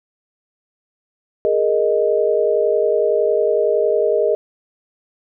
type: chord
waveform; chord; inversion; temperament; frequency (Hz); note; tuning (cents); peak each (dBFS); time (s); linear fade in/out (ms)
sine; Ab suspended second; none; equal; 415.3 / 466.2 / 622.3; Ab4 / Bb4 / Eb5; 0 / 0 / 0; -18; 1.45-4.35; 0
effects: none